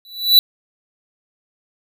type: tone with exponential growth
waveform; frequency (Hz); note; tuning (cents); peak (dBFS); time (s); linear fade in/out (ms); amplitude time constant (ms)
square; 3956; B7; +2; -4; 0.05-0.39; 1; 73
effects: none